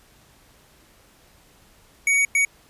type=tone bursts at uneven times; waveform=square; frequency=2244 Hz; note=C#7; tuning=21 cents sharp; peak=-17 dBFS; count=2; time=2.07-2.25 / 2.35-2.45 s; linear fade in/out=2 ms; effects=pink hiss -55 dBFS RMS until 2.69 s + resampled to 32000 Hz